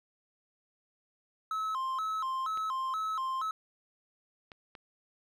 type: tone with vibrato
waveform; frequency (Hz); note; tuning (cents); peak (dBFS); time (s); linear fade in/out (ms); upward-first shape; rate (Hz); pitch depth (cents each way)
triangle; 1166; D6; -13; -29; 1.51-3.51; 2; square; 2.1; 180
type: clicks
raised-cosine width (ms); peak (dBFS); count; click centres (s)
0.3; -31; 3; 2.574 / 4.518 / 4.752
effects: none

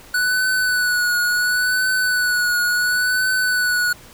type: tone with vibrato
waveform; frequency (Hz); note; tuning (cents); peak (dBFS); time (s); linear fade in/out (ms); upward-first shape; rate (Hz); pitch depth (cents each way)
square; 1480; F#6; 0; -17; 0.14-3.93; 5; triangle; 0.71; 41
effects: pink hiss -44 dBFS RMS until 4.13 s

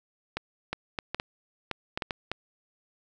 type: clicks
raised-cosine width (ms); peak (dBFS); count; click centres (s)
0.3; -14; 10; 0.37 / 0.73 / 0.988 / 1.146 / 1.199 / 1.713 / 1.975 / 2.022 / 2.108 / 2.316
effects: none

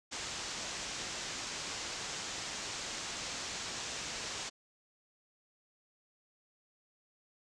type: low-pass noise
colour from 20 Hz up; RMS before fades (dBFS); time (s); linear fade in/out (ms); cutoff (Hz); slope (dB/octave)
white; -41; 0.11-4.5; 20; 7500; 48
effects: none

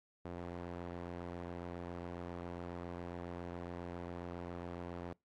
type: tone with band-pass filter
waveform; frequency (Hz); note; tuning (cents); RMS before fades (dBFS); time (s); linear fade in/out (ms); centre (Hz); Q
sawtooth; 87.31; F2; 0; -45; 0.25-5.13; 0; 470; 0.67
effects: noise-tail reverb RT60 0.2 s tail -24 dB re dry + AAC 32 kbps

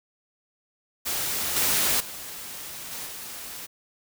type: noise with level steps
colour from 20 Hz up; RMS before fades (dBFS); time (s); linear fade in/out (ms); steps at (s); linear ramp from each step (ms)
white; -28 / -23 / -38 / -35 / -38; 1.05-3.67; 20; 1.56 / 2 / 2.91 / 3.06; 5
effects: none

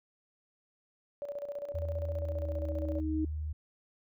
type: tone with tremolo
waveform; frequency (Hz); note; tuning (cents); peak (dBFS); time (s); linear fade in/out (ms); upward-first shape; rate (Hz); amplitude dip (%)
sine; 574; D5; -40; -34; 1.22-3; 0; square; 15; 65
type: tone with exponential growth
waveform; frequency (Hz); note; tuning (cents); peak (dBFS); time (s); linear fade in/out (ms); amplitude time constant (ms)
sine; 312.6; D#4; +8; -28; 1.59-3.25; 5; 360
type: tone with pitch glide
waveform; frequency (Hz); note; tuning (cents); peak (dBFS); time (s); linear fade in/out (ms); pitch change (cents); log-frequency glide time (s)
sine; 82.41 to 76.45; E2 to D#2; 0 to -30; -33; 1.74-3.53; 10; -130; 2.15-2.63
effects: none

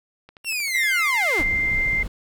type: click train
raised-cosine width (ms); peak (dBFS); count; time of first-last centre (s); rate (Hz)
0.3; -28; 16; 0.29-1.462; 12.8
type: linear sweep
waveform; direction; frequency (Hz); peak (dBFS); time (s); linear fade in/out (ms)
sawtooth; down; 2794 to 185; -20; 0.44-1.45; 50
type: tone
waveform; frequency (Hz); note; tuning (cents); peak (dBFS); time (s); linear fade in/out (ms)
sine; 2093; C7; 0; -19; 0.74-2.03; 5
type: noise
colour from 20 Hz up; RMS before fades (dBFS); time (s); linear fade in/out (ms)
brown; -30; 1.39-2.08; 5
effects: none

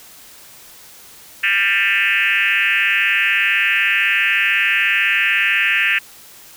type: tone with frequency modulation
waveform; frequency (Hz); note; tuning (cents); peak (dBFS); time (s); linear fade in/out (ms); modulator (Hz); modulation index
sine; 2178; C#7; -31; -13; 1.43-5.99; 10; 198; 3.1
effects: white hiss -42 dBFS RMS until 6.56 s

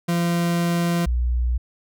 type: tone pair in turn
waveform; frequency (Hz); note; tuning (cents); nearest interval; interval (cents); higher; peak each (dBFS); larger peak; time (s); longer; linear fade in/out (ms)
40% pulse / sine; 171.6 / 60.67; F3 / B1; -30 / -30; octave + tritone; 1800; first; -18; neither; 0.08-1.06 / 1.06-1.58; first; 10
effects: none

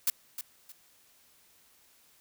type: noise with echo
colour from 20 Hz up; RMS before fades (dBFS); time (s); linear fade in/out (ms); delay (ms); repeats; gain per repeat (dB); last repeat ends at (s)
blue; -26; 0.07-0.1; 2; 310; 2; -11; 0.72
effects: white hiss -63 dBFS RMS until 2.2 s

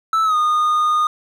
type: tone with pitch glide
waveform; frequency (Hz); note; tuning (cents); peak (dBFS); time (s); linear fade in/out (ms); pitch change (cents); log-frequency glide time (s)
triangle; 1315 to 1226.9; E6 to D#6; -5 to -25; -12; 0.13-1.07; 2; -120; 0.24-0.36
effects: none

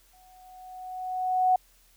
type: tone with exponential growth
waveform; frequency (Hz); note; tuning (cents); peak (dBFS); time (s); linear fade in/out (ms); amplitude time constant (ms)
sine; 740; F#5; 0; -17; 0.13-1.56; 5; 310
effects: added 41 Hz sine -62 dBFS peak until 1.96 s + white hiss -62 dBFS RMS until 1.96 s

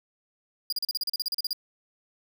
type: tone bursts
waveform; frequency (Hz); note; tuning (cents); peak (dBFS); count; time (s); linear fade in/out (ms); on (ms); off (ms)
45% pulse; 4851; D#8; -45; -25; 14; 0.7-1.531; 2; 25; 37
effects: none

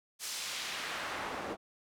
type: noise with band-pass filter sweep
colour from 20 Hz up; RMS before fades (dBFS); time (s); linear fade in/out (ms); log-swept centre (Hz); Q
pink; -39; 0.19-1.57; 50; 7400 to 600; 0.85
effects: none

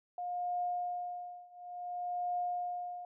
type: tone with tremolo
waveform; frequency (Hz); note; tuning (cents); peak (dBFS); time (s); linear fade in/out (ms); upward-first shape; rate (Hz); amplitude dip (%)
sine; 712; F5; +33; -31; 0.18-3.05; 2; triangle; 0.57; 95
effects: none

